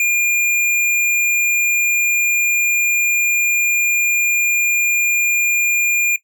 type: tone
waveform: square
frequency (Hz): 2410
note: D7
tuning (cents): +44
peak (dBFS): -14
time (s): 0-6.16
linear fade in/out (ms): 2
effects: noise-tail reverb RT60 0.1 s tail -18 dB re dry